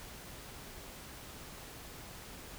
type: silence
effects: pink hiss -49 dBFS RMS until 2.58 s